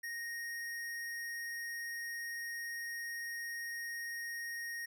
square tone, 1864.7 Hz, A#6, in tune, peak -40 dBFS, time 0.03-4.86 s, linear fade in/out 10 ms, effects none

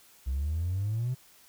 triangle exponential sweep, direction up, 62.8 to 130.8 Hz, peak -24 dBFS, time 0.26-1.15 s, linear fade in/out 20 ms, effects tanh soft clip ceiling -24 dBFS + white hiss -58 dBFS RMS until 1.48 s

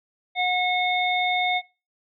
harmonic tone, 727 Hz, F#5, 31 cents flat, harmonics 1 / 3 / 5, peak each -23 / -24 / -28 dBFS, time 0.35-1.62 s, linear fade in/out 50 ms, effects noise-tail reverb RT60 0.3 s tail -22 dB re dry

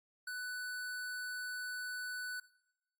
square tone, 1492 Hz, F#6, 14 cents sharp, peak -40 dBFS, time 0.27-2.4 s, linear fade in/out 5 ms, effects noise-tail reverb RT60 0.8 s tail -19 dB re dry + AAC 64 kbps

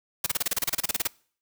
white noise bursts, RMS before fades -25 dBFS, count 16, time 0.24-1.074 s, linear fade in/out 5 ms, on 24 ms, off 30 ms, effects noise-tail reverb RT60 0.5 s tail -24 dB re dry

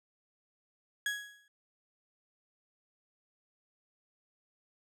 35% pulse tone with exponential decay, 1665 Hz, G#6, 4 cents sharp, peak -27 dBFS, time 1.06-1.48 s, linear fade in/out 2 ms, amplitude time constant 91 ms, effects low-pass 11000 Hz 12 dB/octave

